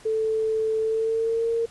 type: tone with pitch glide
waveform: sine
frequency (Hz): 440 to 460.3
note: A4 to A#4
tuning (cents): 0 to -22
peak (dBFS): -21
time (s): 0.05-1.66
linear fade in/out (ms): 10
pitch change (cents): +78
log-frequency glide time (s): 0.8-1.51
effects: pink hiss -50 dBFS RMS until 1.7 s + resampled to 24000 Hz